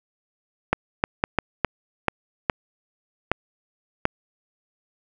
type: clicks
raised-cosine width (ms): 0.5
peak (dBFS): -3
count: 9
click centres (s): 0.73 / 1.039 / 1.239 / 1.387 / 1.647 / 2.083 / 2.498 / 3.316 / 4.054
effects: none